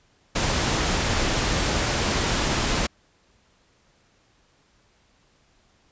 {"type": "noise", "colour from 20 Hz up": "pink", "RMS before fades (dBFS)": -23, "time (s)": [0.35, 2.87], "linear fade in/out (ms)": 10, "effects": ["pink hiss -62 dBFS RMS until 5.91 s", "resampled to 16000 Hz"]}